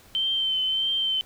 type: tone with vibrato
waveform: sine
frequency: 3100 Hz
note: G7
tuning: 20 cents flat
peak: -22 dBFS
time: 0.15-1.21 s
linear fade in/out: 0 ms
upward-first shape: triangle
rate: 1.6 Hz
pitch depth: 32 cents each way
effects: pink hiss -53 dBFS RMS until 1.25 s